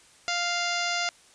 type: harmonic tone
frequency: 698.5 Hz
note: F5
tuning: in tune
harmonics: 1 / 2 / 3 / 4 / 5 / 6 / 7 / 8 / 9 / 10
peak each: -32 / -32 / -32 / -35 / -37 / -38 / -34 / -41 / -40 / -41 dBFS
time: 0.28-1.09 s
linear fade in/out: 0 ms
effects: white hiss -56 dBFS RMS until 1.34 s + resampled to 22050 Hz